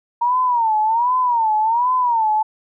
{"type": "tone with vibrato", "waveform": "sine", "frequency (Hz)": 932.3, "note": "A#5", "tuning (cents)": 0, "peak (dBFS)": -14, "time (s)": [0.21, 2.43], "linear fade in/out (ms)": 10, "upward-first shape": "sine", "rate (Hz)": 1.3, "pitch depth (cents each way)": 150, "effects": []}